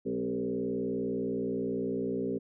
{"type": "tone with frequency modulation", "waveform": "sine", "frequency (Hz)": 329.6, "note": "E4", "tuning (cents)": 0, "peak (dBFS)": -29, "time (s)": [0.05, 2.39], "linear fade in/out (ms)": 20, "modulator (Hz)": 60.2, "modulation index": 2.4, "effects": []}